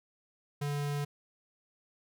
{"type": "tone", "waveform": "square", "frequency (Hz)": 144.5, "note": "D3", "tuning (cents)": -28, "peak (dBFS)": -32, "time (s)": [0.61, 1.05], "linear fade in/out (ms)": 10, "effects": []}